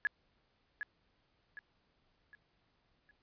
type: tone with echo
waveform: sine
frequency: 1693 Hz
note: G#6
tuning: 33 cents sharp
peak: -28 dBFS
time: 0.05-0.07 s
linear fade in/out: 0 ms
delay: 760 ms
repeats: 4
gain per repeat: -8 dB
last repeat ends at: 3.11 s
effects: pink hiss -75 dBFS RMS until 3.22 s + resampled to 11025 Hz